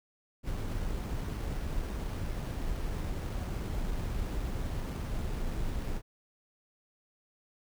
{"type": "noise with sample-and-hold", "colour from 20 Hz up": "brown", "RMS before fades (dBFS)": -34, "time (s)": [0.43, 6.02], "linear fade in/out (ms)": 50, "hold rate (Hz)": 7350, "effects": []}